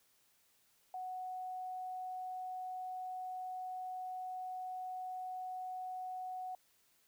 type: tone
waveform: sine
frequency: 740 Hz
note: F#5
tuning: in tune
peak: -40 dBFS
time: 0.94-6.55 s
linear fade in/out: 2 ms
effects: white hiss -72 dBFS RMS until 7.07 s